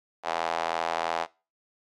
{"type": "tone with high-pass filter", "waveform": "sawtooth", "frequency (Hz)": 83, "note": "E2", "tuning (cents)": 12, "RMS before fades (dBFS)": -29, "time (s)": [0.23, 1.27], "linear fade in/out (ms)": 50, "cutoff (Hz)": 740, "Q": 2.7, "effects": ["noise-tail reverb RT60 0.3 s tail -21 dB re dry", "low-pass 5000 Hz 12 dB/octave"]}